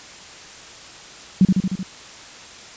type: tone with echo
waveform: sine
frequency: 187.9 Hz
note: F#3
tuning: 27 cents sharp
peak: -8 dBFS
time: 1.41-1.45 s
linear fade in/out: 2 ms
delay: 76 ms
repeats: 5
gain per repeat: -3 dB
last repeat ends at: 1.83 s
effects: white hiss -40 dBFS RMS until 2.76 s + resampled to 16000 Hz